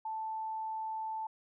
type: tone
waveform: sine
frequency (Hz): 880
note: A5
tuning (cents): 0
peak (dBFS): -35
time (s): 0.05-1.27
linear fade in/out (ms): 5
effects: none